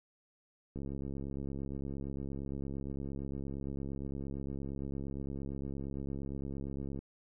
click train, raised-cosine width 3 ms, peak -28 dBFS, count 429, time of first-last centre 0.76-6.99 s, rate 68.7 Hz, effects none

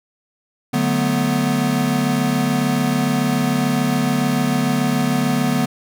square chord, B minor seventh, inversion first, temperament equal, 146.83 / 185 / 220 / 246.9 Hz, D3 / F#3 / A3 / B3, 0 / 0 / 0 / 0 cents, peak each -23 / -25 / -24 / -20 dBFS, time 0.73-5.66 s, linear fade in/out 10 ms, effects none

